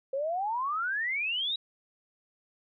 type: exponential sweep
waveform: sine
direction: up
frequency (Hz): 523.3 to 3892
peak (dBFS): -28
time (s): 0.13-1.56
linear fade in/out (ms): 5
effects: none